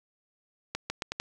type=accelerating click train; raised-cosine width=0.2 ms; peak=-14 dBFS; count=5; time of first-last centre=0.75-1.2 s; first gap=150 ms; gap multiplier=0.81; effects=none